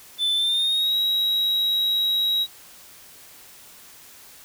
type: tone with pitch glide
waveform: triangle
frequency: 3520 to 3839 Hz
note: A7 to B7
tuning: 0 to -50 cents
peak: -18 dBFS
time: 0.18-2.47 s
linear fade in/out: 50 ms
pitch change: +150 cents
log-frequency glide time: 0.35-0.95 s
effects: white hiss -47 dBFS RMS until 4.44 s